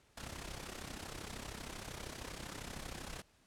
pink noise with amplitude modulation, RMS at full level -43 dBFS, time 0.17-3.22 s, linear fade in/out 5 ms, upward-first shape sine, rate 32.8 Hz, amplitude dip 70%, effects pink hiss -69 dBFS RMS until 3.46 s + low-pass 10000 Hz 12 dB/octave

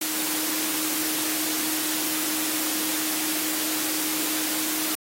sine tone in noise, 311.1 Hz, D#4, in tune, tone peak -32 dBFS, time 0.01-4.95 s, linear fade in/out 5 ms, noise white, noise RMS -27 dBFS, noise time 0.01-4.95 s, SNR -8 dB, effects high-pass 200 Hz 12 dB/octave + AAC 48 kbps

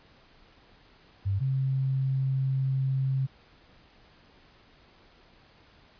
sine tone pair in turn, 98 / 133.52 Hz, G2 / C3, 0 / +35 cents, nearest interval perfect fourth, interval 535 cents, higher second, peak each -24 dBFS, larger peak neither, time 1.25-1.4 / 1.4-3.27 s, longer second, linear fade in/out 20 ms, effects pink hiss -58 dBFS RMS until 5.99 s + resampled to 11025 Hz

